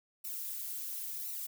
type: noise with flanger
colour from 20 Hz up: violet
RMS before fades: -40 dBFS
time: 0.24-1.47 s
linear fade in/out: 10 ms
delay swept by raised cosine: 0.6 to 4.8 ms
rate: 0.95 Hz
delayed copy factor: -0.8
effects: none